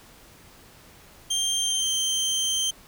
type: tone with pitch glide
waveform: 25% pulse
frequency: 3172 to 3134 Hz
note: G7 to G7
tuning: +20 to -1 cents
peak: -19 dBFS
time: 1.3-2.71 s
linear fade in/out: 10 ms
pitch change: -21 cents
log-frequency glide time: 1.56-1.93 s
effects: pink hiss -51 dBFS RMS until 2.87 s